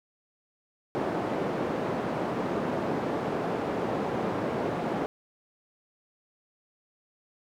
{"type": "band-pass noise", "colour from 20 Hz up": "white", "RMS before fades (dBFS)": -30, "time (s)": [0.95, 5.06], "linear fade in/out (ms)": 0, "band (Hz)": [160, 600], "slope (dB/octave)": 12, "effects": []}